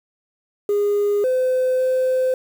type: tone with pitch steps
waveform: sine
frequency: 410 / 512 / 515 Hz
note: G#4 / C5 / C5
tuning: -22 / -38 / -28 cents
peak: -14 dBFS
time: 0.69-2.34 s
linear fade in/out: 2 ms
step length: 550 ms
effects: tanh soft clip ceiling -14 dBFS + 7-bit